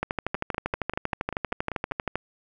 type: two click trains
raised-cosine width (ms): 0.5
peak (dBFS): -16 / -11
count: 9 / 28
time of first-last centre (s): 0.35-1.913 / 0.03-2.156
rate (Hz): 5.12 / 12.7
effects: none